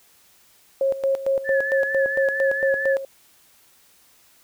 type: tone with tremolo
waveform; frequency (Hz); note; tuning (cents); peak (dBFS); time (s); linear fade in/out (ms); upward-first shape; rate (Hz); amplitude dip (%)
sine; 542; C#5; -39; -17; 0.81-3.05; 2; square; 4.4; 75
type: tone with vibrato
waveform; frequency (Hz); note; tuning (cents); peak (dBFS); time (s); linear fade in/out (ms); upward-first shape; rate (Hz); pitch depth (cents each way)
sine; 1726; A6; -34; -23; 1.44-2.97; 50; triangle; 4.4; 54
effects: white hiss -56 dBFS RMS until 4.43 s